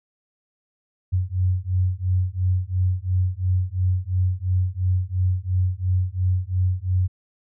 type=beating tone pair; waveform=sine; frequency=90.6 / 93.5 Hz; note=F#2 / F#2; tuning=-36 / +19 cents; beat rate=2.9 Hz; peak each=-22 dBFS; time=1.12-7.08 s; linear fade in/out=20 ms; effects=none